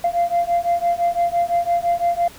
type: beating tone pair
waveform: sine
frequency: 689 / 694.9 Hz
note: F5 / F5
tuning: -24 / -9 cents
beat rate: 5.9 Hz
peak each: -18 dBFS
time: 0.04-2.28 s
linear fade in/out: 5 ms
effects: tanh soft clip ceiling -12 dBFS + pink hiss -42 dBFS RMS until 2.38 s